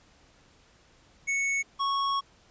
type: tone pair in turn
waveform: square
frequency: 2212 / 1106 Hz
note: C#7 / C#6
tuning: -4 / -4 cents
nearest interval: octave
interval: 1200 cents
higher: first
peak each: -26 dBFS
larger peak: neither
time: 1.27-1.63 / 1.79-2.21 s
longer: second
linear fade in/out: 20 ms
effects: pink hiss -60 dBFS RMS until 2.5 s + resampled to 16000 Hz